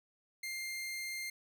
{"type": "tone", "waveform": "sawtooth", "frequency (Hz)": 2107, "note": "C7", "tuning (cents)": 12, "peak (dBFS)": -35, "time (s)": [0.43, 1.3], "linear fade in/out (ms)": 5, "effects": []}